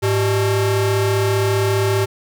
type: ring-modulated tone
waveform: 45% pulse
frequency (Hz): 246.9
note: B3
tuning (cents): 0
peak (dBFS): -12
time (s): 0.02-2.06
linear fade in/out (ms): 20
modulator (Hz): 141
effects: none